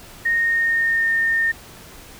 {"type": "tone with pitch glide", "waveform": "sine", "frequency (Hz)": [1854, 1823.2], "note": ["A#6", "A#6"], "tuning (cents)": [-10, -39], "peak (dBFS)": -16, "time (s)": [0.25, 1.52], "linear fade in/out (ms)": 10, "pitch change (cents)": -29, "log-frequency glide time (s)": [0.36, 1.11], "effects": ["pink hiss -42 dBFS RMS until 2.19 s"]}